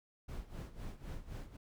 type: noise with tremolo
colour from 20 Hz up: brown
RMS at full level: -42 dBFS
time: 0.28-1.57 s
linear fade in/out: 10 ms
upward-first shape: sine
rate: 3.9 Hz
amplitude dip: 80%
effects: none